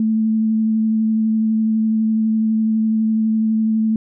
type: tone with vibrato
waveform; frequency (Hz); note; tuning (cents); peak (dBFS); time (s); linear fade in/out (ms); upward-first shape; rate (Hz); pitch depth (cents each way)
sine; 220; A3; 0; -14; 0-3.96; 2; sine; 12; 13
effects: none